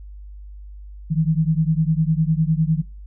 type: beating tone pair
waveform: sine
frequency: 155.56 / 165.46 Hz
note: D#3 / E3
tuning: 0 / +7 cents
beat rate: 9.9 Hz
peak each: -18 / -20 dBFS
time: 1.1-2.82 s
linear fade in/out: 20 ms
effects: noise-tail reverb RT60 0.3 s tail -22 dB re dry + added 50 Hz sine -35 dBFS peak until 3.06 s